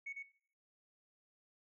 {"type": "tone with echo", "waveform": "sine", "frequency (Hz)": 2217, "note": "C#7", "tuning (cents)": 0, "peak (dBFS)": -40, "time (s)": [0.06, 0.13], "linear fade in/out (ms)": 10, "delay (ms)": 100, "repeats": 1, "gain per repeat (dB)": -3, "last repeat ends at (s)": 0.23, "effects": ["noise-tail reverb RT60 0.5 s tail -17 dB re dry", "tanh soft clip ceiling -37 dBFS"]}